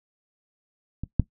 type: clicks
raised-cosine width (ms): 5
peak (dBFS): -19 / -6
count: 2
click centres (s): 1.036 / 1.197
effects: noise-tail reverb RT60 0.1 s tail -17 dB re dry